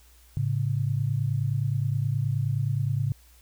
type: tone pair together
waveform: sine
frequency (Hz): 109.05 / 138.59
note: A2 / C#3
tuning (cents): -15 / 0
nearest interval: major third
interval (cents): 415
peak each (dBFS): -26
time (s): 0.37-3.12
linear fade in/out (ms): 0
effects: added 60 Hz sine -54 dBFS peak until 3.41 s + white hiss -59 dBFS RMS until 3.41 s